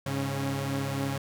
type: tone cluster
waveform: sawtooth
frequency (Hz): 102.7 / 138.5 / 273.4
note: G#2 / C#3 / C#4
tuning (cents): -19 / -1 / -24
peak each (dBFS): -32 / -27 / -30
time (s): 0.06-1.18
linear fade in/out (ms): 5
effects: none